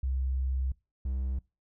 sine / triangle tone pair in turn, 65.4 / 65.17 Hz, C2 / C2, 0 / -6 cents, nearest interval unison, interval 6 cents, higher first, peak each -27 dBFS, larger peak neither, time 0.03-0.72 / 1.05-1.39 s, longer first, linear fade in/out 5 ms, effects noise-tail reverb RT60 0.3 s tail -24 dB re dry

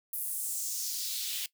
white noise with high-pass filter sweep, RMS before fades -35 dBFS, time 0.13-1.46 s, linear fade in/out 2 ms, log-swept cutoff 12000 to 2800 Hz, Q 2, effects noise-tail reverb RT60 0.1 s tail -18 dB re dry

